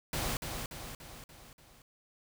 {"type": "noise with echo", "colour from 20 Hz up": "pink", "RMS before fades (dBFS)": -34, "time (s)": [0.13, 0.37], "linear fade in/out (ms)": 2, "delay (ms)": 290, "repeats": 5, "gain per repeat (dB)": -5, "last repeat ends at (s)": 1.82, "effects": []}